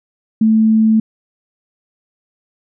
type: tone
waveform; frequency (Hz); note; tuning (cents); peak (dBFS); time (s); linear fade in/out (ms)
sine; 220; A3; 0; -8; 0.41-1; 5
effects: none